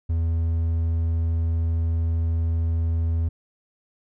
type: tone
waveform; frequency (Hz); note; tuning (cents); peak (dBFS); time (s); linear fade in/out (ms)
triangle; 82.41; E2; 0; -18; 0.09-3.29; 10
effects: none